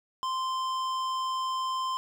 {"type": "tone with hard clipping", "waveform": "sine", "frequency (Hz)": 1041, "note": "C6", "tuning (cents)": -9, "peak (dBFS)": -30, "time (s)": [0.23, 1.97], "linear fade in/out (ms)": 0, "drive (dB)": 12, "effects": []}